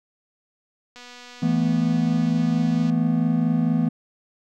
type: click train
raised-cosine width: 0.2 ms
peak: -26 dBFS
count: 476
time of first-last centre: 0.96-2.899 s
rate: 245 Hz
type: chord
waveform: triangle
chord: E suspended fourth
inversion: none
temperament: equal with one note detuned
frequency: 164.81 / 220 / 244.4 Hz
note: E3 / A3 / B3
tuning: 0 / 0 / -18 cents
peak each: -20 / -22 / -20 dBFS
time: 1.42-3.89 s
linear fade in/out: 10 ms
effects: none